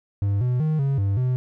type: tone with pitch steps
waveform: triangle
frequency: 100.2 / 124.5 / 155.7 / 137.6 / 99 / 126.9 Hz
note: G2 / B2 / D#3 / C#3 / G2 / B2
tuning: +38 / +14 / +2 / -12 / +18 / +47 cents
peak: -17 dBFS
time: 0.22-1.36 s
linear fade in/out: 0 ms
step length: 190 ms
effects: none